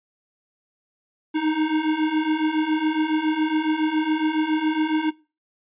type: beating tone pair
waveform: square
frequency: 306.7 / 313.9 Hz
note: D#4 / D#4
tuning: -25 / +15 cents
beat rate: 7.2 Hz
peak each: -26 / -22 dBFS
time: 1.34-5.11 s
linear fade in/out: 20 ms
effects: noise-tail reverb RT60 0.3 s tail -20 dB re dry + resampled to 8000 Hz